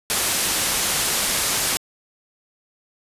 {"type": "low-pass noise", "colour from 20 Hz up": "white", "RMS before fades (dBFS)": -22, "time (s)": [0.1, 1.77], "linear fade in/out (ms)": 0, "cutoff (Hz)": 12000, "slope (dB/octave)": 24, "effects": ["resampled to 32000 Hz"]}